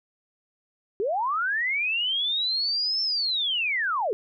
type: linear two-way sweep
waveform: sine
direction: up then down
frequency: 373.3 to 5360 to 373.3 Hz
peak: -23 dBFS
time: 1-4.13 s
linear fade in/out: 0 ms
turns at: 3.02 s
effects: none